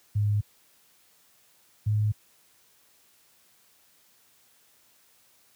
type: tone pair in turn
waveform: sine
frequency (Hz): 103.8 / 106.04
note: G#2 / G#2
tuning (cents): 0 / +37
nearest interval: unison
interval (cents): 37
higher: second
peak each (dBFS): -21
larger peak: neither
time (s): 0.15-0.41 / 1.86-2.12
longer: neither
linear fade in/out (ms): 10
effects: white hiss -62 dBFS RMS until 5.55 s + high-pass 60 Hz 12 dB/octave